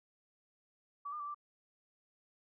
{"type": "tone with pitch steps", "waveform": "sine", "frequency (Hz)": [1147, 1207, 1161, 1176], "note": ["D6", "D6", "D6", "D6"], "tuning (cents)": [-41, 47, -20, 2], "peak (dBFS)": -39, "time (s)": [1.05, 1.346], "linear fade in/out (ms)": 10, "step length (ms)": 74, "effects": []}